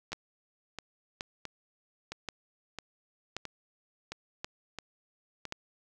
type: two click trains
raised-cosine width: 0.2 ms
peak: -21 / -18 dBFS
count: 9 / 6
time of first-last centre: 0.12-5.453 / 0.13-5.524 s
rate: 1.5 / 0.927 Hz
effects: none